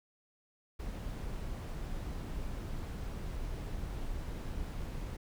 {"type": "noise", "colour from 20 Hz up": "brown", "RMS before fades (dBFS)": -39, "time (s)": [0.79, 5.17], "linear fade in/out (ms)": 10, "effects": []}